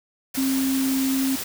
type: tone in noise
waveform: sine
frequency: 266.7 Hz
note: C4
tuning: 33 cents sharp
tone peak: -20 dBFS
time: 0.37-1.36 s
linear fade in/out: 10 ms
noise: white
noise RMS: -30 dBFS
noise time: 0.34-1.44 s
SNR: +7 dB
effects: none